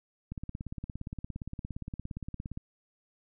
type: click train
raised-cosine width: 5 ms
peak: -25 dBFS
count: 40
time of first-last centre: 0.32-2.574 s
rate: 17.3 Hz
effects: none